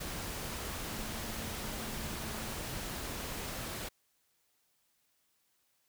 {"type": "tone in noise", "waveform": "sine", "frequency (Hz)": 220.6, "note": "A3", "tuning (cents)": 5, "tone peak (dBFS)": -47, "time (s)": [0.88, 2.53], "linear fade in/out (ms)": 10, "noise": "pink", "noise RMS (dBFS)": -40, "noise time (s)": [0, 3.89], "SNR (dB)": -10, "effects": ["white hiss -75 dBFS RMS until 5.88 s"]}